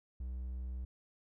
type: tone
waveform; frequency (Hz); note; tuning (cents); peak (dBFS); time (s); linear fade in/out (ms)
triangle; 62.8; B1; +30; -36; 0.2-0.85; 5
effects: none